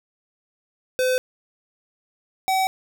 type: tone pair in turn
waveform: square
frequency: 510 / 760.6 Hz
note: C5 / F#5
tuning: -44 / +48 cents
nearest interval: perfect fifth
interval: 692 cents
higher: second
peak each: -19 dBFS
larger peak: neither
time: 0.99-1.18 / 2.48-2.67 s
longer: neither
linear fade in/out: 0 ms
effects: none